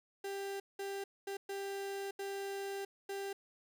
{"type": "tone bursts at uneven times", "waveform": "35% pulse", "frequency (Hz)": 394.8, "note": "G4", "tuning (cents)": 12, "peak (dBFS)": -37, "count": 6, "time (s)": [[0.24, 0.6], [0.79, 1.04], [1.27, 1.37], [1.49, 2.11], [2.19, 2.85], [3.09, 3.33]], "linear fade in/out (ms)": 5, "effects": []}